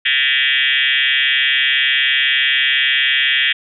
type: tone with frequency modulation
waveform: sine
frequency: 2555 Hz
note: D#7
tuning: 45 cents sharp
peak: -12 dBFS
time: 0.05-3.53 s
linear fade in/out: 10 ms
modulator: 136 Hz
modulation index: 6.4
effects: none